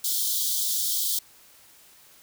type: high-pass noise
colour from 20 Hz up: white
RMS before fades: -26 dBFS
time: 0.04-1.19 s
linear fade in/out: 5 ms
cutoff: 3200 Hz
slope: 96 dB/octave
effects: white hiss -54 dBFS RMS until 2.22 s